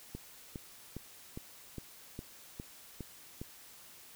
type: click train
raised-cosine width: 3 ms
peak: -28 dBFS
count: 9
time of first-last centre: 0.15-3.415 s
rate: 2.45 Hz
effects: white hiss -55 dBFS RMS until 4.15 s